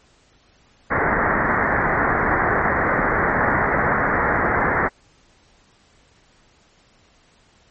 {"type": "low-pass noise", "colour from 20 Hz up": "white", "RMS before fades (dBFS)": -19, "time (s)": [0.9, 4.89], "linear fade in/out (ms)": 20, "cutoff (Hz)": 2000, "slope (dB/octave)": 96, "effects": ["pink hiss -56 dBFS RMS until 7.7 s", "MP3 32 kbps"]}